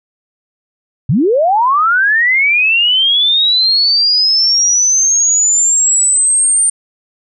sine linear sweep, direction up, 106.1 to 8940 Hz, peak -8 dBFS, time 1.09-6.7 s, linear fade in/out 5 ms, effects none

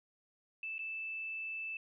sine tone with dropouts, 2637 Hz, E7, in tune, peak -38 dBFS, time 0.63-1.77 s, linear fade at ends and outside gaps 2 ms, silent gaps 0.782-0.791 s, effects none

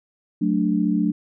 sine chord, D major, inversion first, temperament equal, 185 / 220 / 293.7 Hz, F#3 / A3 / D4, 0 / 0 / 0 cents, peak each -22 dBFS, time 0.41-1.12 s, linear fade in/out 10 ms, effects none

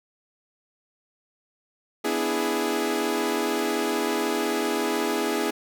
sawtooth chord, E dominant seventh, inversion second, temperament equal, 246.9 / 293.7 / 329.6 / 415.3 Hz, B3 / D4 / E4 / G#4, 0 / 0 / 0 / 0 cents, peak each -27 / -27 / -25 / -23 dBFS, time 2.04-5.51 s, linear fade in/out 10 ms, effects none

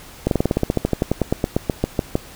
slowing click train, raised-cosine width 2 ms, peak -3 dBFS, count 22, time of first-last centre 0.27-2.154 s, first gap 42 ms, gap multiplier 1.07, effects pink hiss -41 dBFS RMS until 2.35 s

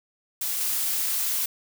blue noise with level steps, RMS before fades -28 / -26 dBFS, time 0.41-1.46 s, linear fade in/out 5 ms, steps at 0.6 s, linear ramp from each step 10 ms, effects none

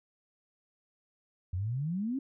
sine exponential sweep, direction up, 85.4 to 280.8 Hz, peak -30 dBFS, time 1.53-2.19 s, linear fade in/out 5 ms, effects none

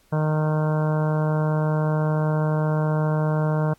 harmonic tone, 154.2 Hz, D#3, 15 cents flat, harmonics 1 / 2 / 3 / 4 / 5 / 6 / 7 / 8 / 9 / 10, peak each -20 / -33 / -30 / -29 / -37 / -34 / -36 / -45 / -38 / -42 dBFS, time 0.12-3.74 s, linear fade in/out 10 ms, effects pink hiss -60 dBFS RMS until 3.78 s + AAC 64 kbps

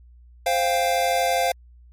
square chord, C suspended fourth, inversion none, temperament equal with one note detuned, 523.3 / 698.5 / 790.8 Hz, C5 / F5 / G5, 0 / 0 / +15 cents, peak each -25 / -22 / -27 dBFS, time 0.46-1.52 s, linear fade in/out 5 ms, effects added 60 Hz sine -46 dBFS peak until 1.92 s + MP3 64 kbps

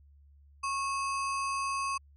sine tone with sample-and-hold, 1098 Hz, C#6, 17 cents flat, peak -29 dBFS, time 0.63-1.98 s, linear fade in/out 10 ms, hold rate 3675 Hz, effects added 71 Hz sine -55 dBFS peak until 2.16 s + MP3 48 kbps

